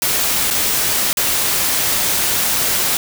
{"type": "noise with dropouts", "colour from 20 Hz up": "white", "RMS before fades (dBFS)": -17, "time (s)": [0.02, 2.97], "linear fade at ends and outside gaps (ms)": 1, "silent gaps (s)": [[0.503, 0.509], [1.13, 1.171]], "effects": []}